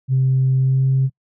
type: tone with pitch glide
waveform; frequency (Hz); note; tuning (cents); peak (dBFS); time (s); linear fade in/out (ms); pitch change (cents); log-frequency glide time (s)
sine; 131.5 to 133.18; C3 to C3; +9 to +31; -12; 0.08-1.1; 50; +22; 0.58-0.86
effects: noise-tail reverb RT60 0.1 s tail -26 dB re dry + tanh soft clip ceiling -9 dBFS